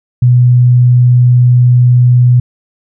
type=tone; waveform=sine; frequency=123.47 Hz; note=B2; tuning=in tune; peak=-3 dBFS; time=0.22-2.4 s; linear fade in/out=5 ms; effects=none